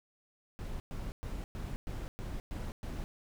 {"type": "noise bursts", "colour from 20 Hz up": "brown", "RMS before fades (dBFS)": -39, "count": 8, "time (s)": [0.59, 3.04], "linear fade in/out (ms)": 0, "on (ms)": 210, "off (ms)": 110, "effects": []}